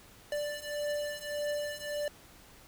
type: beating tone pair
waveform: square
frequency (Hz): 587.3 / 589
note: D5 / D5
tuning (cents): 0 / +5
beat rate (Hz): 1.7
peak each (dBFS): -38 / -36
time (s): 0.32-2.08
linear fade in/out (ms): 2
effects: pink hiss -56 dBFS RMS until 2.67 s